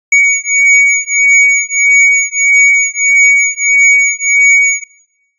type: beating tone pair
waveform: square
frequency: 2247 / 2248.6 Hz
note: C#7 / C#7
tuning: +23 / +24 cents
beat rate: 1.6 Hz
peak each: -10 dBFS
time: 0.12-4.84 s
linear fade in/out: 5 ms
effects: noise-tail reverb RT60 0.9 s tail -20 dB re dry + resampled to 22050 Hz